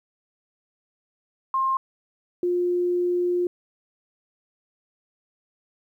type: tone pair in turn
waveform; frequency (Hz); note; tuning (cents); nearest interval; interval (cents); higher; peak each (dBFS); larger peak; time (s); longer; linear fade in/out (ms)
sine; 1062 / 354.4; C6 / F4; +25 / +25; octave + perfect fifth; 1900; first; -20; neither; 1.54-1.77 / 2.43-3.47; second; 2
effects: 10-bit